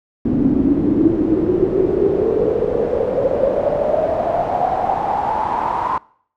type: noise with band-pass filter sweep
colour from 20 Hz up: brown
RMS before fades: -17 dBFS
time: 0.25-5.98 s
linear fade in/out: 2 ms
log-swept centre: 260 to 1000 Hz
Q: 9.3
effects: noise-tail reverb RT60 0.6 s tail -24 dB re dry